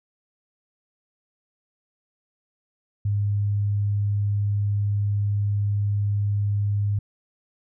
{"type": "tone", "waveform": "sine", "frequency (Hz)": 102.2, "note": "G#2", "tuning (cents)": -27, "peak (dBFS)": -20, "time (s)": [3.05, 6.99], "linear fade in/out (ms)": 5, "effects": []}